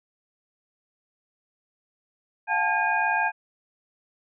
sine tone cluster, 710 / 777 / 874 / 1619 / 2459 Hz, F5 / G5 / A5 / G#6 / D#7, +28 / -16 / -12 / -45 / -21 cents, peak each -30 / -32 / -25 / -25 / -30 dBFS, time 2.47-3.32 s, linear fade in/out 50 ms, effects none

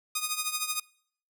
5% pulse tone with tremolo, 1238 Hz, D#6, 9 cents flat, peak -14 dBFS, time 0.15-0.8 s, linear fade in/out 5 ms, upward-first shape triangle, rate 13 Hz, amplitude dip 80%, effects noise-tail reverb RT60 0.6 s tail -24 dB re dry

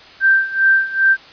sine tone with tremolo, 1568 Hz, G6, in tune, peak -8 dBFS, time 0.2-1.17 s, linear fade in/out 50 ms, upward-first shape sine, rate 2.5 Hz, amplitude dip 85%, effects white hiss -41 dBFS RMS until 1.32 s + resampled to 11025 Hz

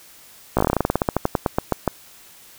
slowing click train, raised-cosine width 1 ms, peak -3 dBFS, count 22, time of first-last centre 0.57-1.877 s, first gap 16 ms, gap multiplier 1.12, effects white hiss -47 dBFS RMS until 2.58 s

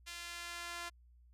sawtooth tone with high-pass filter sweep, 345 Hz, F4, 21 cents flat, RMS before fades -45 dBFS, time 0.06-0.9 s, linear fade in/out 20 ms, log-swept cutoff 2400 to 1100 Hz, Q 0.88, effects added 60 Hz sine -60 dBFS peak until 1.33 s + low-pass 11000 Hz 12 dB/octave

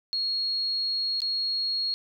sine tone with dropouts, 4300 Hz, C8, 47 cents sharp, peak -25 dBFS, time 0.13-1.94 s, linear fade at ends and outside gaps 0 ms, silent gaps 1.204-1.219 s, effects none

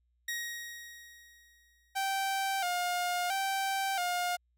sawtooth tone with exponential decay, 1886 Hz, A#6, 20 cents sharp, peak -29 dBFS, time 0.28-2.03 s, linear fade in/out 5 ms, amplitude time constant 380 ms
sawtooth tone with vibrato, 744 Hz, F#5, 9 cents sharp, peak -26 dBFS, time 1.95-4.37 s, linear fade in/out 20 ms, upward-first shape square, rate 0.74 Hz, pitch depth 78 cents each way
effects added 60 Hz sine -70 dBFS peak until 4.57 s

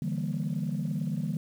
sine chord, E half-diminished seventh, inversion third, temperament equal, 146.83 / 164.81 / 196 / 233.1 Hz, D3 / E3 / G3 / Bb3, 0 / 0 / 0 / 0 cents, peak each -32 / -32 / -33 / -35 dBFS, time 0.02-1.37 s, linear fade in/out 2 ms, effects tanh soft clip ceiling -22 dBFS + 9-bit

